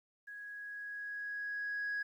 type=tone with level ramp; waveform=sine; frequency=1661.2 Hz; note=G#6; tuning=in tune; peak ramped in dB=-45 to -32 dBFS; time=0.27-2.03 s; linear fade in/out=10 ms; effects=tanh soft clip ceiling -32 dBFS + 12-bit